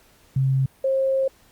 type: tone pair in turn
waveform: sine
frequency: 133.6 / 534.4 Hz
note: C3 / C5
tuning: +36 / +36 cents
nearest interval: 2 octaves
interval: 2400 cents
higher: second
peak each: -17 / -18 dBFS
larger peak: first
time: 0.36-0.66 / 0.84-1.28 s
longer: second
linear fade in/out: 5 ms
effects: pink hiss -56 dBFS RMS until 1.51 s + Opus 48 kbps